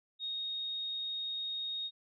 sine tone, 3729 Hz, A#7, in tune, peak -35 dBFS, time 0.19-1.91 s, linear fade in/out 50 ms, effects none

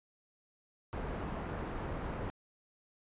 pink low-pass noise, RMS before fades -39 dBFS, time 0.93-2.3 s, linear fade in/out 0 ms, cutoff 1300 Hz, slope 12 dB/octave, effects resampled to 8000 Hz

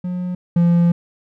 triangle tone pair in turn, 179.8 / 171.84 Hz, F#3 / F3, -49 / -28 cents, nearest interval minor second, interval 79 cents, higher first, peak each -19 / -9 dBFS, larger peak second, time 0.04-0.35 / 0.56-0.92 s, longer second, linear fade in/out 5 ms, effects none

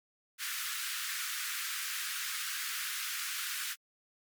pink high-pass noise, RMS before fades -37 dBFS, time 0.38-3.76 s, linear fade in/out 50 ms, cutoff 1300 Hz, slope 48 dB/octave, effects MP3 96 kbps

